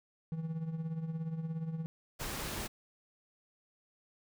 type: tone with tremolo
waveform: triangle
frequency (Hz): 161.8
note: E3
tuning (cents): -32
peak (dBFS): -30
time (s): 0.32-1.86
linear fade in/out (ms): 0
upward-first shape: triangle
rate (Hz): 17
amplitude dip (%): 70
type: noise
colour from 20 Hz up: pink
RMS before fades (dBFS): -39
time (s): 2.19-2.68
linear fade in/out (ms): 20
effects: none